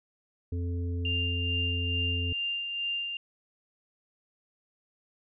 harmonic tone, 87.1 Hz, F2, 4 cents flat, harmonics 1 / 3 / 5, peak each -29 / -39 / -43 dBFS, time 0.52-2.33 s, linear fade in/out 5 ms
sine tone with tremolo, 2794 Hz, F7, in tune, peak -28 dBFS, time 1.05-3.17 s, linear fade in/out 2 ms, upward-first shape sine, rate 2.3 Hz, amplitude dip 40%
effects none

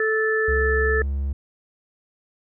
harmonic tone, 437.7 Hz, A4, 9 cents flat, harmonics 1 / 3 / 4, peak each -21 / -31 / -22 dBFS, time 0-1.02 s, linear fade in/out 2 ms
triangle tone, 69.3 Hz, C#2, in tune, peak -20 dBFS, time 0.48-1.33 s, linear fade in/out 5 ms
effects none

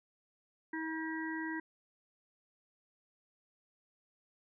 harmonic tone, 319.9 Hz, D#4, 48 cents sharp, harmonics 1 / 3 / 5 / 6, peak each -38 / -45 / -44 / -43 dBFS, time 0.73-1.6 s, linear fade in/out 5 ms, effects none

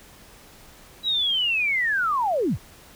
sine linear sweep, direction down, 3931 to 40.8 Hz, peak -20 dBFS, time 1.03-2.58 s, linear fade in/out 50 ms, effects pink hiss -49 dBFS RMS until 2.95 s

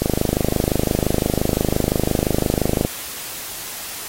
click train, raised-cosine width 2 ms, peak -4 dBFS, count 74, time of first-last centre 0.02-2.849 s, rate 25.8 Hz, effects white hiss -31 dBFS RMS until 4.08 s + AAC 48 kbps

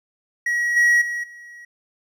triangle tone with level steps, 1911 Hz, A#6, 43 cents sharp, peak -17 / -11 / -22 / -37 dBFS, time 0.46-1.65 s, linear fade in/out 5 ms, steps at 0.76 / 1.01 / 1.23 s, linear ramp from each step 10 ms, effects none

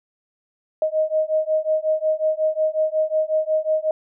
sine beating tone pair, 622.3 / 627.8 Hz, D#5 / D#5, 0 / +15 cents, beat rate 5.5 Hz, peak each -21 dBFS, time 0.82-3.91 s, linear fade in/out 2 ms, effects none

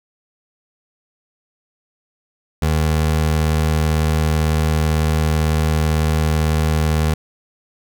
25% pulse tone, 78 Hz, D#2, 5 cents sharp, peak -11 dBFS, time 2.62-7.14 s, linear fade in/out 5 ms, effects none

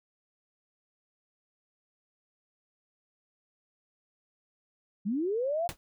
sine linear sweep, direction up, 183.7 to 719 Hz, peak -27 dBFS, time 5.05-5.68 s, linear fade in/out 20 ms
pink noise with exponential decay, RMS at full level -31 dBFS, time 5.69-5.77 s, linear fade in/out 0 ms, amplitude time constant 17 ms
effects none

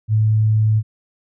sine tone, 108.6 Hz, A2, 22 cents flat, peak -12 dBFS, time 0.08-0.83 s, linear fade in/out 50 ms, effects none

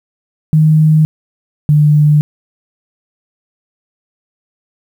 sine tone pair in turn, 155.56 / 149.49 Hz, D#3 / D3, 0 / +31 cents, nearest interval minor second, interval 69 cents, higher first, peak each -5 dBFS, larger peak neither, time 0.53-1.05 / 1.69-2.21 s, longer neither, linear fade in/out 0 ms, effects 7-bit

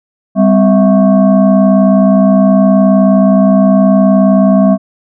sine tone with frequency modulation, 196.9 Hz, G3, 8 cents sharp, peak -4 dBFS, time 0.35-4.78 s, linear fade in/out 50 ms, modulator 453 Hz, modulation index 0.99, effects none

